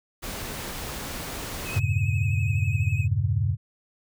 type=noise; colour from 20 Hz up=pink; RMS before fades=-34 dBFS; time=0.22-1.8 s; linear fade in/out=20 ms
type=tone with vibrato; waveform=triangle; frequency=2545 Hz; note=D#7; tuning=39 cents sharp; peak=-32 dBFS; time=1.64-3.08 s; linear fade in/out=50 ms; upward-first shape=triangle; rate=12 Hz; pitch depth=40 cents each way
type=chord; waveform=sine; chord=E diminished seventh; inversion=none; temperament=equal with one note detuned; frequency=82.41 / 98 / 114.41 / 138.59 Hz; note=E2 / G2 / Bb2 / Db3; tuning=0 / 0 / -32 / 0 cents; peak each=-30 / -24 / -27 / -28 dBFS; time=1.72-3.57 s; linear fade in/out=50 ms
effects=none